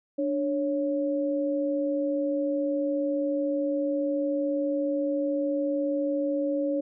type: tone pair together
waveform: sine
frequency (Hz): 293.7 / 554.4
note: D4 / C#5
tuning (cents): 0 / 0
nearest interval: major seventh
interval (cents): 1100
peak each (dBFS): -27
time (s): 0.18-6.81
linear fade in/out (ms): 10
effects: none